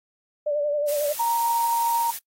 sine tone with vibrato, 587.3 Hz, D5, in tune, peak -21 dBFS, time 0.46-1.13 s, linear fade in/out 10 ms, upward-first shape sine, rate 11 Hz, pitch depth 41 cents each way
blue noise, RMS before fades -32 dBFS, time 0.87-2.19 s, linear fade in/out 20 ms
sine tone, 932.3 Hz, A#5, in tune, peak -20 dBFS, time 1.19-2.11 s, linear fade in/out 10 ms
effects noise-tail reverb RT60 0.1 s tail -24 dB re dry + AAC 48 kbps

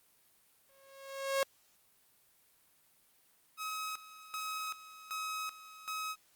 sawtooth tone with exponential growth, 545 Hz, C#5, 29 cents flat, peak -23 dBFS, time 0.69-1.43 s, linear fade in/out 0 ms, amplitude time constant 160 ms
sawtooth tone with tremolo, 1274 Hz, D#6, 41 cents sharp, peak -33 dBFS, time 3.57-6.16 s, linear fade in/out 50 ms, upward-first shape square, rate 1.3 Hz, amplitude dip 80%
effects white hiss -68 dBFS RMS until 6.35 s + Opus 32 kbps

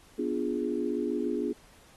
sine chord, B diminished seventh, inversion none, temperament equal, 246.9 / 293.7 / 349.2 / 415.3 Hz, B3 / D4 / F4 / Ab4, 0 / 0 / 0 / 0 cents, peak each -33 dBFS, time 0.18-1.53 s, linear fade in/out 10 ms, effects pink hiss -58 dBFS RMS until 1.96 s + AAC 32 kbps

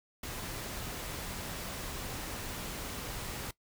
pink noise, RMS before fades -40 dBFS, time 0.23-3.51 s, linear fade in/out 5 ms, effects noise-tail reverb RT60 0.1 s tail -19 dB re dry

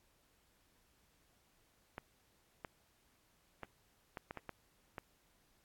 clicks, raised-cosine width 0.5 ms, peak -28 dBFS, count 8, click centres 1.981 / 2.648 / 3.633 / 4.172 / 4.309 / 4.373 / 4.493 / 4.982 s, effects pink hiss -73 dBFS RMS until 5.64 s + AAC 64 kbps

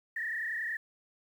sine tone with frequency modulation, 1824 Hz, A#6, 38 cents flat, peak -32 dBFS, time 0.16-0.77 s, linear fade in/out 5 ms, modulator 30.7 Hz, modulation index 2.9, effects 10-bit

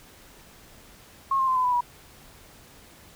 sine tone with pitch steps, 1083 / 1059.5 / 1036.5 / 1014 / 992 / 970.4 Hz, C#6 / C6 / C6 / B5 / B5 / B5, -41 / +21 / -17 / +45 / +7 / -31 cents, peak -20 dBFS, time 1.31-1.808 s, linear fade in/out 5 ms, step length 83 ms, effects pink hiss -51 dBFS RMS until 3.15 s

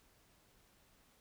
silence, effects pink hiss -69 dBFS RMS until 1.2 s

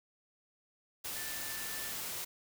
sine tone in noise, 1767 Hz, A6, 7 cents sharp, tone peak -47 dBFS, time 1.15-1.92 s, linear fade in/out 10 ms, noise white, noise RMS -40 dBFS, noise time 1.04-2.25 s, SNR -10 dB, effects none

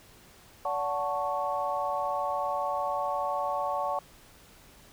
sine chord, D major seventh, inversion none, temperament equal with one note detuned, 574.9 / 740 / 880 / 1108.7 Hz, D5 / F#5 / A5 / C#6, -37 / 0 / 0 / 0 cents, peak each -33 dBFS, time 0.65-3.99 s, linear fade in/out 2 ms, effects pink hiss -55 dBFS RMS until 4.92 s

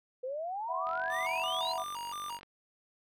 sine exponential sweep, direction up, 493.9 to 4225 Hz, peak -34 dBFS, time 0.23-1.73 s, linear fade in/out 10 ms
sine chord, E suspended second, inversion none, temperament equal, 659.3 / 740 / 987.8 Hz, E5 / F#5 / B5, 0 / 0 / 0 cents, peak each -38 dBFS, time 0.68-1.84 s, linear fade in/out 20 ms
click train, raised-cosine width 0.3 ms, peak -33 dBFS, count 75, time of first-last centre 0.87-2.431 s, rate 47.4 Hz
square tone with vibrato, 1062 Hz, C6, 25 cents sharp, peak -38 dBFS, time 1.09-2.4 s, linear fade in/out 50 ms, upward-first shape square, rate 2.9 Hz, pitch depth 200 cents each way
effects none

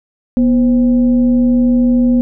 sine tone with frequency modulation, 243.5 Hz, B3, 24 cents flat, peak -8 dBFS, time 0.37-2.21 s, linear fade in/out 0 ms, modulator 280 Hz, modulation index 0.37, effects none

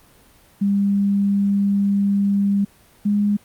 sine tone pair in turn, 200 / 205.4 Hz, G3 / G#3, +35 / -19 cents, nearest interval unison, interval 46 cents, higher second, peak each -15 dBFS, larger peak neither, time 0.61-2.65 / 3.05-3.37 s, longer first, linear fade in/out 10 ms, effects pink hiss -52 dBFS RMS until 3.44 s + Opus 32 kbps

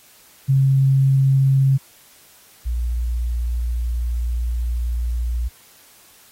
sine tone pair in turn, 135.1 / 59.3 Hz, C#3 / A#1, -44 / +30 cents, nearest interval octave + major second, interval 1426 cents, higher first, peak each -12 / -19 dBFS, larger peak first, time 0.48-1.78 / 2.65-5.49 s, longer second, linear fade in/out 20 ms, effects white hiss -50 dBFS RMS until 6.31 s + AAC 48 kbps

